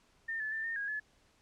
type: tone with pitch steps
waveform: sine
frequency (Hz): 1811 / 1732 / 1779 / 1825 / 1641 / 1716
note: A6 / A6 / A6 / A#6 / G#6 / A6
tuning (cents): +49 / -28 / +19 / -37 / -21 / -44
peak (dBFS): -34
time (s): 0.28-1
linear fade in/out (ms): 10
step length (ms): 120
effects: pink hiss -68 dBFS RMS until 1.41 s + low-pass 8000 Hz 12 dB/octave